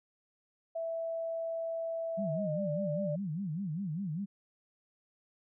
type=tone with pitch glide; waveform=sine; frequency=659.3 to 590.8 Hz; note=E5 to D5; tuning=0 to +10 cents; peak=-33 dBFS; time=0.75-3.16 s; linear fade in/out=10 ms; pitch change=-190 cents; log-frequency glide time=2.27-2.63 s
type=tone with vibrato; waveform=sine; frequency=174.61 Hz; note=F3; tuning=in tune; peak=-33 dBFS; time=2.17-4.26 s; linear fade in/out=20 ms; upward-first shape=sine; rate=5 Hz; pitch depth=270 cents each way
effects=none